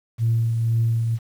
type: tone with tremolo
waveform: sine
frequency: 114.7 Hz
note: A#2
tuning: 28 cents flat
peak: -15 dBFS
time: 0.18-1.19 s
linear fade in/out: 50 ms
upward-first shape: triangle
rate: 2 Hz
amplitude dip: 40%
effects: tanh soft clip ceiling -12 dBFS + 8-bit